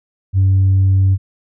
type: tone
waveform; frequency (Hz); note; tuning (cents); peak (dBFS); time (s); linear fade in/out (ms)
sine; 95.8; G2; -39; -7; 0.33-1.18; 50
effects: tanh soft clip ceiling -7 dBFS